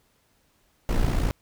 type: noise with amplitude modulation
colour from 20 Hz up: brown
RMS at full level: -20 dBFS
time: 0.89-1.31 s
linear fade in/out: 0 ms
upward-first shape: sine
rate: 58.4 Hz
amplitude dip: 60%
effects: pink hiss -66 dBFS RMS until 1.41 s